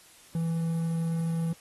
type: tone with quantisation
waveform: triangle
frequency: 165.2 Hz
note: E3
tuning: 4 cents sharp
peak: -24 dBFS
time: 0.35-1.53 s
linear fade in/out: 2 ms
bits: 9
effects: white hiss -55 dBFS RMS until 1.6 s + AAC 32 kbps